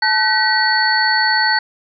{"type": "tone cluster", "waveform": "sine", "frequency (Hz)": [873, 1515, 1917, 4442], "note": ["A5", "F#6", "A#6", "C#8"], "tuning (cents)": [-14, 40, 48, 3], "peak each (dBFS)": -18, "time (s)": [0.02, 1.59], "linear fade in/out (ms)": 5, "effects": []}